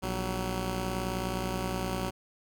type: tone pair together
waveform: 10% pulse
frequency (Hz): 59.18 / 187.9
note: A#1 / F#3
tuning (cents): +27 / +27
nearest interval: octave + minor sixth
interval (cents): 2000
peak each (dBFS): -25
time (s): 0.02-2.11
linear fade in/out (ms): 20
effects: none